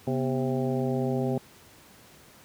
harmonic tone with a mistuned harmonic, 132 Hz, C3, 16 cents sharp, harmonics 1 / 2 / 3 / 4 / 5 / 6, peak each -29 / -29 / -31 / -34 / -37 / -38 dBFS, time 0.07-1.38 s, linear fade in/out 2 ms, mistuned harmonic 2, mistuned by -110 cents, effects pink hiss -53 dBFS RMS until 2.44 s + high-pass 80 Hz 12 dB/octave

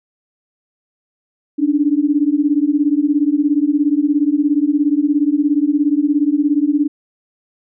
sine beating tone pair, 284.3 / 301.3 Hz, C#4 / D4, +44 / +44 cents, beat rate 17 Hz, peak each -15 dBFS, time 1.58-6.88 s, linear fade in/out 20 ms, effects none

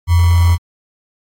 sine tone with sample-and-hold, 86.1 Hz, F2, 24 cents flat, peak -7 dBFS, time 0.07-0.58 s, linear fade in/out 50 ms, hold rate 1050 Hz, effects AAC 48 kbps

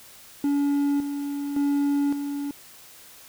triangle tone with tremolo, 284.7 Hz, C#4, 46 cents sharp, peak -18 dBFS, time 0.44-2.51 s, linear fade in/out 2 ms, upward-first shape square, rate 0.89 Hz, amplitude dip 55%, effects white hiss -48 dBFS RMS until 3.28 s

